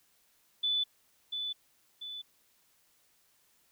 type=tone with echo; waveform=sine; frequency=3486 Hz; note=A7; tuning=17 cents flat; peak=-27 dBFS; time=0.63-0.84 s; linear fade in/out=10 ms; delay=690 ms; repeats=2; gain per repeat=-6 dB; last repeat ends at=2.22 s; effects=white hiss -69 dBFS RMS until 3.71 s